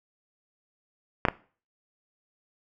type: clicks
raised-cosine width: 0.5 ms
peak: -5 dBFS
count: 2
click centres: 1.252 / 1.285 s
effects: noise-tail reverb RT60 0.4 s tail -20 dB re dry